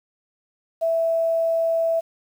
sine tone with quantisation, 659.3 Hz, E5, in tune, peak -18 dBFS, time 0.81-2.01 s, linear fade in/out 20 ms, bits 8, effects none

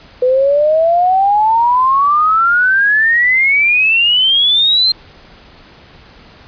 sine exponential sweep, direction up, 496.8 to 4186 Hz, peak -8 dBFS, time 0.22-4.92 s, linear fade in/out 5 ms, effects pink hiss -41 dBFS RMS until 6.47 s + resampled to 11025 Hz

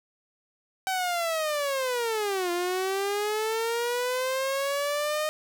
sawtooth linear two-way sweep, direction down then up, 767 to 346 to 618 Hz, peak -22 dBFS, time 0.87-5.29 s, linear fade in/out 0 ms, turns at 2.51 s, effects none

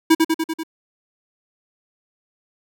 square tone with echo, 322.5 Hz, E4, 38 cents flat, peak -10 dBFS, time 0.1-0.15 s, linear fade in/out 10 ms, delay 97 ms, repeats 5, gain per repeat -3 dB, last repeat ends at 0.635 s, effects none

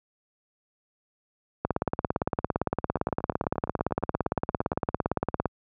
two click trains, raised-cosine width 1 ms, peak -10 / -23 dBFS, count 68 / 16, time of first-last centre 1.65-5.457 / 2.97-4.731 s, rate 17.6 / 8.52 Hz, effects high-pass 60 Hz 12 dB/octave

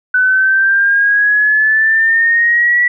sine exponential sweep, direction up, 1496 to 1952 Hz, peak -8 dBFS, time 0.14-2.88 s, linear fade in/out 5 ms, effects none

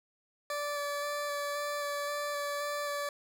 20% pulse tone with vibrato, 580 Hz, D5, 22 cents flat, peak -28 dBFS, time 0.5-3.09 s, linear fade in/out 2 ms, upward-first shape square, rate 1.9 Hz, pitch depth 10 cents each way, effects none

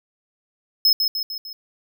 square tone with echo, 5170 Hz, E8, 34 cents flat, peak -13 dBFS, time 0.85-0.93 s, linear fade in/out 2 ms, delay 150 ms, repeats 4, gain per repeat -5 dB, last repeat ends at 1.53 s, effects none

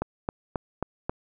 click train, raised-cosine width 1 ms, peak -13 dBFS, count 5, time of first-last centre 0.02-1.095 s, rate 3.72 Hz, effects none

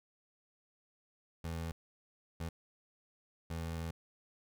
25% pulse tone bursts at uneven times, 82.41 Hz, E2, in tune, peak -34 dBFS, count 3, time 1.44-1.72 / 2.4-2.49 / 3.5-3.91 s, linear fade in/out 5 ms, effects none

